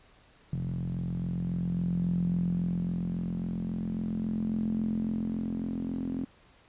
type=tone with band-pass filter sweep; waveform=sawtooth; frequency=43.65 Hz; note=F1; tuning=in tune; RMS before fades=-31 dBFS; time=0.52-6.25 s; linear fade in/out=10 ms; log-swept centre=150 to 250 Hz; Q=9.9; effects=pink hiss -60 dBFS RMS until 6.68 s + resampled to 8000 Hz